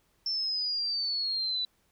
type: exponential sweep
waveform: sine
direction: down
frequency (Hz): 5380 to 3951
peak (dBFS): -28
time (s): 0.26-1.65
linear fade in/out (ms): 2
effects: pink hiss -70 dBFS RMS until 1.91 s